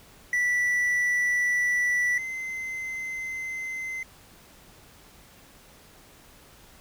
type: tone pair in turn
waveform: triangle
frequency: 1963 / 2063 Hz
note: B6 / C7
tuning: -11 / -25 cents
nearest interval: minor second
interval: 86 cents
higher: second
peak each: -20 / -29 dBFS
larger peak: first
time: 0.33-2.18 / 2.18-4.03 s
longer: neither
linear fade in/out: 2 ms
effects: pink hiss -53 dBFS RMS until 6.8 s